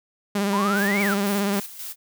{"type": "tone with vibrato", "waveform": "sawtooth", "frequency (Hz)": 200.8, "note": "G3", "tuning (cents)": 42, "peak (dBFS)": -17, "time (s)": [0.35, 1.6], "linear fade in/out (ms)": 5, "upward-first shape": "sine", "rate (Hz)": 17, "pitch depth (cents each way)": 44}
{"type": "exponential two-way sweep", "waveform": "sine", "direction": "up then down", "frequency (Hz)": [946, 2349, 1273], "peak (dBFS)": -23, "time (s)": [0.53, 1.14], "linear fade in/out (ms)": 2, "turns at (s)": 1.01}
{"type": "noise with tremolo", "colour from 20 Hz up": "blue", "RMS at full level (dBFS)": -34, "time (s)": [0.74, 1.96], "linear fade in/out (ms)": 50, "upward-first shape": "square", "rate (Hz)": 3.8, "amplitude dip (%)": 55}
{"effects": []}